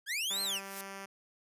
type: linear two-way sweep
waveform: sawtooth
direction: up then down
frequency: 1539 to 4268 to 2363 Hz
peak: -29 dBFS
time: 0.06-0.61 s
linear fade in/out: 50 ms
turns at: 0.42 s
type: tone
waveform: 5% pulse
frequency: 195.7 Hz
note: G3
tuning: 3 cents flat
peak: -31 dBFS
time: 0.3-1.06 s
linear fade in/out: 10 ms
type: noise with exponential growth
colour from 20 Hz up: blue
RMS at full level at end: -38 dBFS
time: 0.46-0.81 s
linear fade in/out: 2 ms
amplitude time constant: 76 ms
effects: resampled to 32000 Hz